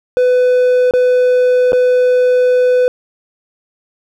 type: tone with dropouts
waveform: triangle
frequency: 500 Hz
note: B4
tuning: 21 cents sharp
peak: -6 dBFS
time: 0.17-2.88 s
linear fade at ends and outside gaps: 0 ms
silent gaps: 0.91-0.937 / 1.721-1.731 s
effects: none